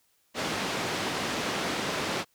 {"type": "band-pass noise", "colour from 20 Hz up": "pink", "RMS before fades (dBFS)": -31, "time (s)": [0.34, 2.25], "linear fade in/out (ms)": 50, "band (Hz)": [190, 5300], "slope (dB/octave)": 12, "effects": ["white hiss -69 dBFS RMS until 2.34 s"]}